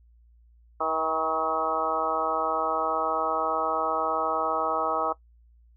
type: harmonic tone with a mistuned harmonic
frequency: 159.7 Hz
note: D#3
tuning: 45 cents sharp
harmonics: 2 / 3 / 4 / 5 / 6 / 7 / 8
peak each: -39 / -33 / -31 / -31 / -33 / -31 / -29 dBFS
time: 0.8-5.13 s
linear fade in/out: 10 ms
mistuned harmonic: 7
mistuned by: -18 cents
effects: noise-tail reverb RT60 0.1 s tail -18 dB re dry + added 58 Hz sine -54 dBFS peak until 5.76 s